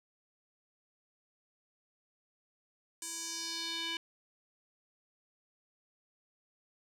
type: tone with band-pass filter sweep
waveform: square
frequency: 331.5 Hz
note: E4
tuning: 10 cents sharp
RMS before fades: -39 dBFS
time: 3.02-3.97 s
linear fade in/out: 2 ms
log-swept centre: 8100 to 3000 Hz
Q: 2.6
effects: none